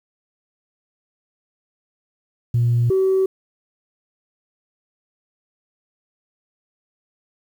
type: tone pair in turn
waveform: sine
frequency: 119 / 380.9 Hz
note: A#2 / G4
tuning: +36 / -50 cents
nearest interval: octave + minor sixth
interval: 2014 cents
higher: second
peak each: -13 dBFS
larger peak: neither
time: 2.54-2.9 / 2.9-3.26 s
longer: neither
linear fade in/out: 5 ms
effects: tanh soft clip ceiling -11 dBFS + 8-bit